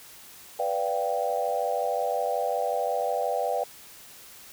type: chord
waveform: sine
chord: G dominant seventh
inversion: first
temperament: equal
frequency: 493.9 / 587.3 / 698.5 / 784 Hz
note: B4 / D5 / F5 / G5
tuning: 0 / 0 / 0 / 0 cents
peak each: -30 dBFS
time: 0.59-3.64 s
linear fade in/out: 5 ms
effects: white hiss -48 dBFS RMS until 4.52 s